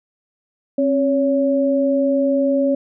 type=tone pair together; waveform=sine; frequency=269.2 / 561.6 Hz; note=C4 / C#5; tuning=+49 / +22 cents; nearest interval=octave + minor second; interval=1273 cents; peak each=-17 dBFS; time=0.78-2.75 s; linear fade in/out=5 ms; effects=none